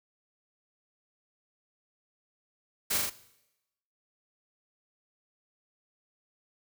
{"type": "noise with echo", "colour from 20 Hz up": "white", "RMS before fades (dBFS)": -29, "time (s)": [2.9, 2.98], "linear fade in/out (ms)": 10, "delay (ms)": 40, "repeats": 3, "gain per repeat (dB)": -2, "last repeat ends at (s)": 3.1, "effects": ["noise-tail reverb RT60 0.9 s tail -18 dB re dry"]}